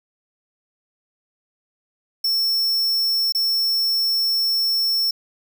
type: tone with dropouts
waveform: square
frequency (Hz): 5400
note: E8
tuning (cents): +41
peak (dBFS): -18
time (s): 2.24-5.11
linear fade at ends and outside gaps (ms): 5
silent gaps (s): 3.323-3.348
effects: none